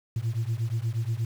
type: beating tone pair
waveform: sine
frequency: 110 / 118.4 Hz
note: A2 / A#2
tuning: 0 / +27 cents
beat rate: 8.4 Hz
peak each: -27 dBFS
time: 0.16-1.25 s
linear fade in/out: 5 ms
effects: tanh soft clip ceiling -22 dBFS + 8-bit